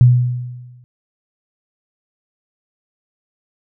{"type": "tone with exponential decay", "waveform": "sine", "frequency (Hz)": 123.47, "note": "B2", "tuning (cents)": 0, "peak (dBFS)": -3, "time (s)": [0.01, 0.84], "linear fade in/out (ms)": 0, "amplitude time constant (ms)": 180, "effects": []}